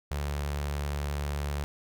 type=tone with notch filter; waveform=sawtooth; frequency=72.3 Hz; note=D2; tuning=27 cents flat; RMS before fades=-32 dBFS; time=0.11-1.64 s; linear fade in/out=0 ms; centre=270 Hz; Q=1.3; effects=none